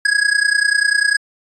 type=tone with amplitude modulation; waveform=square; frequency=1661.2 Hz; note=G#6; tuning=in tune; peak=-10 dBFS; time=0.05-1.17 s; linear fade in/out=5 ms; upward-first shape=sine; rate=30.1 Hz; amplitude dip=85%; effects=resampled to 24000 Hz